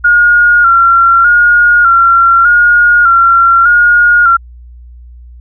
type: tone with vibrato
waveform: sine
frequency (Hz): 1400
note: F6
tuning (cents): +4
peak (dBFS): -3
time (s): 0.04-4.37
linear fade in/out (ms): 10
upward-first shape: square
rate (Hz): 0.83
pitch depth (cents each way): 39
effects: added 60 Hz sine -30 dBFS peak until 5.4 s